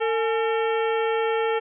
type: harmonic tone with a mistuned harmonic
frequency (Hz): 451.9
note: A4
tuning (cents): +46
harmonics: 1 / 2 / 3 / 4 / 5 / 6 / 7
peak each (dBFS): -22 / -28 / -32 / -34 / -36 / -38 / -39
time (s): 0-1.6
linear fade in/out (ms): 20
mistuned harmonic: 2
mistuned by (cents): -110
effects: none